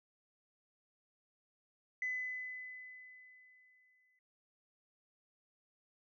sine tone with exponential decay, 2011 Hz, B6, 31 cents sharp, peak -33 dBFS, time 2.02-4.19 s, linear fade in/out 2 ms, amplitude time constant 470 ms, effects tanh soft clip ceiling -29 dBFS

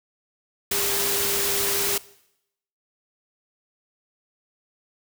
sine tone in noise, 401.4 Hz, G4, 41 cents sharp, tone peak -31 dBFS, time 0.71-1.98 s, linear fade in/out 5 ms, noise white, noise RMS -24 dBFS, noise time 0.71-1.98 s, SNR -10 dB, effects noise-tail reverb RT60 0.8 s tail -20 dB re dry

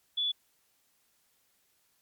sine tone, 3439 Hz, A7, 40 cents flat, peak -27 dBFS, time 0.17-0.32 s, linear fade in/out 10 ms, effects white hiss -71 dBFS RMS until 2.01 s + MP3 96 kbps

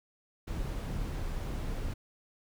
brown noise, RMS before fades -35 dBFS, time 0.47-1.94 s, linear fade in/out 10 ms, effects none

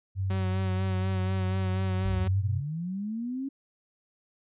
sine tone, 95.8 Hz, G2, 39 cents flat, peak -26 dBFS, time 0.15-2.62 s, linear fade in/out 50 ms
sawtooth tone with vibrato, 187.8 Hz, F#3, 26 cents sharp, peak -28 dBFS, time 0.3-2.28 s, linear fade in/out 5 ms, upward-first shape sine, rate 4.1 Hz, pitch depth 26 cents each way
sine linear sweep, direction up, 48.62 to 277.2 Hz, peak -30 dBFS, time 2.04-3.49 s, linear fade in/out 10 ms
effects resampled to 8000 Hz

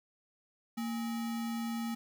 sine tone with sample-and-hold, 230 Hz, A#3, 23 cents flat, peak -33 dBFS, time 0.77-1.95 s, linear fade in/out 10 ms, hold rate 1050 Hz, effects none

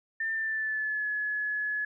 sine tone with pitch glide, 1793 to 1701.2 Hz, A6 to G#6, +32 to +41 cents, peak -28 dBFS, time 0.2-1.85 s, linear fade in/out 5 ms, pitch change -91 cents, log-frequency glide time 0.32-1.07 s, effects none

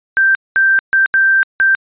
sine tone bursts at uneven times, 1568 Hz, G6, in tune, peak -8 dBFS, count 5, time 0.17-0.35 / 0.56-0.79 / 0.93-1.06 / 1.14-1.43 / 1.6-1.75 s, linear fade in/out 0 ms, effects resampled to 8000 Hz

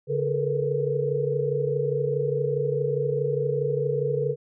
sine tone cluster, 141.5 / 428.1 / 460.5 / 485.3 Hz, C#3 / A4 / A#4 / B4, +36 / -47 / -21 / -30 cents, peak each -28 dBFS, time 0.07-4.36 s, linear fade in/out 50 ms, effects none

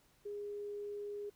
sine tone, 410.8 Hz, G#4, 19 cents flat, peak -40 dBFS, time 0.25-1.3 s, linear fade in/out 10 ms, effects pink hiss -70 dBFS RMS until 1.35 s

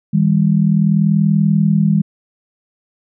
sine tone pair together, 160.1 / 200.6 Hz, D#3 / G3, +50 / +40 cents, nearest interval major third, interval 390 cents, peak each -13 dBFS, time 0.13-2.02 s, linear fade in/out 10 ms, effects none

